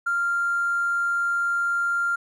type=tone with hard clipping; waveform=triangle; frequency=1392 Hz; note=F6; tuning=6 cents flat; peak=-21 dBFS; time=0.06-2.16 s; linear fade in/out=10 ms; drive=3 dB; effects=none